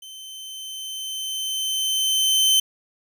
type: tone with level ramp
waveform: sawtooth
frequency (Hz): 3082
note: G7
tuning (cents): -30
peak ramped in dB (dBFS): -35 to -11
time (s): 0.02-2.6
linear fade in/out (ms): 5
effects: none